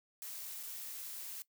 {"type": "noise with dropouts", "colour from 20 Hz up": "blue", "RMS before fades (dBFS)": -45, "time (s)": [0.22, 1.42], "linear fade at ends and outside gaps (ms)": 0, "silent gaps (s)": [0.63, 0.634], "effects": ["noise-tail reverb RT60 0.1 s tail -19 dB re dry"]}